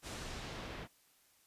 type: noise with low-pass filter sweep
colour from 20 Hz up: pink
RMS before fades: -45 dBFS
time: 0.02-0.88 s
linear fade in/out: 50 ms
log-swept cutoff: 10000 to 2700 Hz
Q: 0.84
effects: white hiss -69 dBFS RMS until 1.46 s + resampled to 32000 Hz